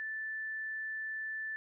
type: tone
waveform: sine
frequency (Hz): 1758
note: A6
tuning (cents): -2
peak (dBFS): -36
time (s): 0-1.56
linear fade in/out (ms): 0
effects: none